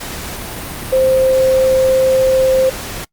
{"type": "tone in noise", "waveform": "sine", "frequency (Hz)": 523.3, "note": "C5", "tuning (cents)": 0, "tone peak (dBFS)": -9, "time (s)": [0.92, 2.7], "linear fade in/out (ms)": 10, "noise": "pink", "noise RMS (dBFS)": -26, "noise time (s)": [0, 3.05], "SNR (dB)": 14, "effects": ["noise-tail reverb RT60 0.1 s tail -24 dB re dry", "Opus 48 kbps"]}